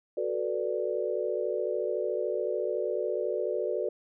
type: chord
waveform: sine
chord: B minor seventh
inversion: second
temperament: equal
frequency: 370 / 440 / 493.9 / 587.3 Hz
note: F#4 / A4 / B4 / D5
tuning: 0 / 0 / 0 / 0 cents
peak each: -33 dBFS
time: 0.17-3.89 s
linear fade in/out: 5 ms
effects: none